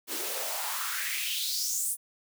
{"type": "noise with high-pass filter sweep", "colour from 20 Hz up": "white", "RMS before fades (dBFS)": -32, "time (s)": [0.07, 1.97], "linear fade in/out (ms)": 50, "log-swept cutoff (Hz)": [290, 10000], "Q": 4.1, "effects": []}